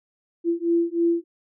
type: beating tone pair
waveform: sine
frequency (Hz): 337.2 / 340.4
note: E4 / F4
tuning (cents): +39 / -44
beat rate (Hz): 3.2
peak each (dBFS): -22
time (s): 0.44-1.24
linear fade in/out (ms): 50
effects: none